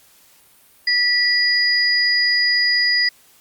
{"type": "tone pair together", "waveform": "sine", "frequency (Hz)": [1955, 4902], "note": ["B6", "D#8"], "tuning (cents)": [-18, -27], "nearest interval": "octave + major third", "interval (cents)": 1591, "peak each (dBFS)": -17, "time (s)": [0.87, 3.09], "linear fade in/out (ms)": 5, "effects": ["white hiss -52 dBFS RMS until 3.4 s", "Opus 48 kbps"]}